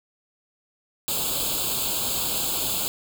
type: noise with comb filter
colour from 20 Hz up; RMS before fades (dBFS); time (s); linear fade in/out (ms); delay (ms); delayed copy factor
white; -26; 1.08-2.88; 0; 0.26; +1
effects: none